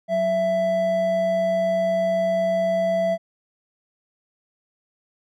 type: tone pair together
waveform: triangle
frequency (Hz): 186.33 / 664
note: F#3 / E5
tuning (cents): +12 / +12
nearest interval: octave + minor seventh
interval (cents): 2200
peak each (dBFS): -27 / -17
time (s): 0.08-3.18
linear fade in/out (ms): 50
effects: none